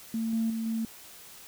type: tone with level steps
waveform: sine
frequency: 224.9 Hz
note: A3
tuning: 38 cents sharp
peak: -27 / -24 / -29 / -27 dBFS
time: 0.14-0.85 s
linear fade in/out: 2 ms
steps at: 0.33 / 0.5 / 0.66 s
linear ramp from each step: 2 ms
effects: tanh soft clip ceiling -20 dBFS + white hiss -49 dBFS RMS until 1.47 s